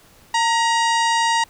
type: harmonic tone with a mistuned harmonic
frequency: 950 Hz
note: A#5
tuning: 33 cents sharp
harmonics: 1 / 2 / 3 / 4 / 5 / 6 / 7 / 8 / 9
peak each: -17 / -23 / -27 / -29 / -31 / -33 / -34 / -35 / -36 dBFS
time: 0.34-1.44 s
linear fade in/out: 5 ms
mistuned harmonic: 1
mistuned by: -61 cents
effects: pink hiss -51 dBFS RMS until 1.49 s